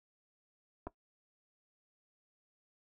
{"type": "clicks", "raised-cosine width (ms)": 1, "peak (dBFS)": -28, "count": 2, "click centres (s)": [0.869, 0.872], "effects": ["noise-tail reverb RT60 0.1 s tail -17 dB re dry"]}